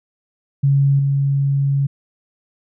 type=tone with level steps; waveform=sine; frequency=139.1 Hz; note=C#3; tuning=6 cents sharp; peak=-11 / -14 dBFS; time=0.63-1.87 s; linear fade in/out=10 ms; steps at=0.99 s; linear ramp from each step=2 ms; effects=none